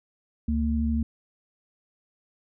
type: tone pair together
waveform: sine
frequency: 71.78 / 227.9 Hz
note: D2 / A#3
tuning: -39 / -39 cents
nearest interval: octave + minor sixth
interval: 2000 cents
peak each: -25 dBFS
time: 0.48-1.03 s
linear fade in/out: 5 ms
effects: none